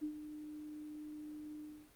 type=tone with ADSR envelope; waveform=sine; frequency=302.3 Hz; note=D#4; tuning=50 cents flat; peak=-35 dBFS; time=0.01-1.91 s; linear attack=26 ms; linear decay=88 ms; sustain=-10 dB; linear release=300 ms; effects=pink hiss -65 dBFS RMS until 1.95 s + Opus 32 kbps